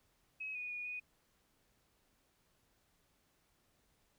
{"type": "tone with pitch steps", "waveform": "sine", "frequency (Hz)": [2555, 2470, 2451, 2477], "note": ["D#7", "D#7", "D#7", "D#7"], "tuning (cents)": [45, -13, -27, -8], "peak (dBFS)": -40, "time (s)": [0.4, 1], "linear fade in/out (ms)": 10, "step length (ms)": 150, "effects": ["pink hiss -75 dBFS RMS until 4.18 s"]}